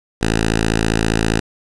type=tone with notch filter; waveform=5% pulse; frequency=55 Hz; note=A1; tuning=in tune; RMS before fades=-17 dBFS; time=0.21-1.4 s; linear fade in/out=10 ms; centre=590 Hz; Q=1.6; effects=resampled to 22050 Hz + 7-bit